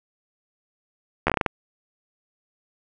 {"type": "slowing click train", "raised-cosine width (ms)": 0.5, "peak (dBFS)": -5, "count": 8, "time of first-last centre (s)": [1.27, 1.462], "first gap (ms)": 12, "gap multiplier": 1.27, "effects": []}